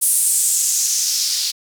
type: noise with band-pass filter sweep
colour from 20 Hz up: blue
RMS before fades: -18 dBFS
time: 0.01-1.52 s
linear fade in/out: 20 ms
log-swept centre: 10000 to 4500 Hz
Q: 3.1
effects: none